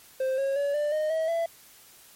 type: tone with pitch steps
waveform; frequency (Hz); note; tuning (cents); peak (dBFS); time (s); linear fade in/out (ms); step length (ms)
triangle; 524 / 545.6 / 568.1 / 591.6 / 616 / 641.4 / 667.9; C5 / C#5 / C#5 / D5 / D#5 / E5 / E5; +2 / -28 / +42 / +13 / -17 / -48 / +23; -22; 0.2-1.46; 5; 180
effects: white hiss -53 dBFS RMS until 2.15 s + MP3 64 kbps